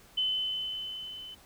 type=tone with level ramp; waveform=sine; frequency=3035 Hz; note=F#7; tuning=43 cents sharp; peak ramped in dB=-25 to -42 dBFS; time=0.17-1.35 s; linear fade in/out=10 ms; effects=pink hiss -57 dBFS RMS until 1.45 s